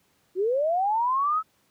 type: linear sweep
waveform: sine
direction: up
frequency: 349.2 to 1309 Hz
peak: -21 dBFS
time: 0.35-1.43 s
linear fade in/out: 50 ms
effects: pink hiss -66 dBFS RMS until 1.7 s + high-pass 100 Hz 12 dB/octave